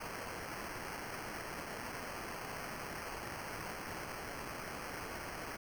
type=noise with sample-and-hold; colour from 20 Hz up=white; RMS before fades=-44 dBFS; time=0-5.57 s; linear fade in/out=10 ms; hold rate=3675 Hz; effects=none